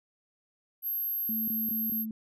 sine tone, 12544 Hz, G9, in tune, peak -29 dBFS, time 0.82-2.06 s, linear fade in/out 50 ms
sine tone bursts, 220 Hz, A3, in tune, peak -33 dBFS, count 4, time 1.29-2.11 s, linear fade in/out 2 ms, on 190 ms, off 20 ms
effects none

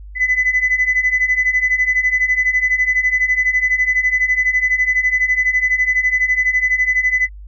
sine beating tone pair, 2000 / 2012 Hz, B6 / B6, +21 / +32 cents, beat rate 12 Hz, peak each -17 / -14 dBFS, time 0.15-7.29 s, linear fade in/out 50 ms, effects tanh soft clip ceiling -7 dBFS + added 50 Hz sine -32 dBFS peak until 7.47 s

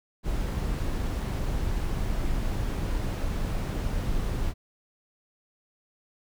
brown noise, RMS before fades -28 dBFS, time 0.23-4.54 s, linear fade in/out 50 ms, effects none

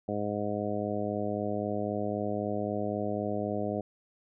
harmonic tone, 103.83 Hz, G#2, in tune, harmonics 1 / 2 / 3 / 4 / 5 / 6 / 7, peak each -39 / -35 / -37 / -37 / -37 / -36 / -39 dBFS, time 0.08-3.81 s, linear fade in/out 5 ms, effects none

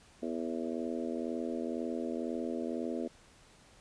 harmonic tone with a mistuned harmonic, 82 Hz, E2, 9 cents flat, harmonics 3 / 4 / 5 / 6 / 7 / 8, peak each -37 / -39 / -41 / -43 / -44 / -45 dBFS, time 0.22-3.08 s, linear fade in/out 10 ms, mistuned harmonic 8, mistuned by +15 cents, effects pink hiss -60 dBFS RMS until 3.8 s + resampled to 22050 Hz

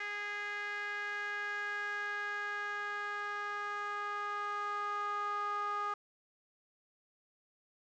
sawtooth tone with band-pass filter sweep, 411.7 Hz, G#4, 15 cents flat, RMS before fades -38 dBFS, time 0-5.94 s, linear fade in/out 5 ms, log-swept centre 1900 to 1200 Hz, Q 4.8, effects resampled to 16000 Hz + 10-bit

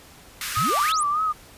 pink high-pass noise, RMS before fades -30 dBFS, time 0.41-0.92 s, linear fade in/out 2 ms, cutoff 1200 Hz, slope 48 dB/octave
sine tone with vibrato, 1220 Hz, D#6, 34 cents flat, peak -20 dBFS, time 0.55-1.33 s, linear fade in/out 20 ms, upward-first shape sine, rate 3.3 Hz, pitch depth 91 cents each way
sine exponential sweep, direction up, 95.4 to 10670 Hz, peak -26 dBFS, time 0.57-1.03 s, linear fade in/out 0 ms
effects pink hiss -48 dBFS RMS until 1.57 s + resampled to 32000 Hz

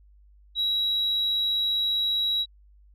sine tone, 3875 Hz, B7, 34 cents flat, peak -21 dBFS, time 0.55-2.46 s, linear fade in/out 50 ms, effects tanh soft clip ceiling -19 dBFS + added 50 Hz sine -52 dBFS peak until 2.94 s

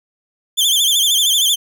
sawtooth tone with vibrato, 3322 Hz, G#7, in tune, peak -9 dBFS, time 0.57-1.56 s, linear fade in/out 20 ms, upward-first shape sine, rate 13 Hz, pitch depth 120 cents each way, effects none

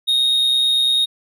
triangle tone with amplitude modulation, 3729 Hz, A#7, in tune, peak -11 dBFS, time 0.07-1.06 s, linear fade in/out 20 ms, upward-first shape sine, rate 129 Hz, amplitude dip 30%, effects none

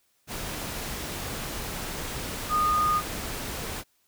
sine tone in noise, 1228 Hz, D#6, 23 cents flat, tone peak -21 dBFS, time 2.49-3.02 s, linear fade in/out 50 ms, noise pink, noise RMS -34 dBFS, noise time 0.27-3.84 s, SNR +10 dB, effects white hiss -69 dBFS RMS until 4.07 s

